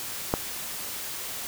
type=click; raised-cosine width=1 ms; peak=-8 dBFS; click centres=0.339 s; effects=white hiss -35 dBFS RMS until 1.47 s